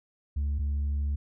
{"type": "tone pair in turn", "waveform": "sine", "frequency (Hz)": [71.8, 71.8], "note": ["D2", "D2"], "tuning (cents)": [-39, -39], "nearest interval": "unison", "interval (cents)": 0, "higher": "neither", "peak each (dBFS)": -23, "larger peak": "neither", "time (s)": [[0.36, 0.59], [0.59, 1.16]], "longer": "second", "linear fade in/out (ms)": 10, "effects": ["tanh soft clip ceiling -25 dBFS"]}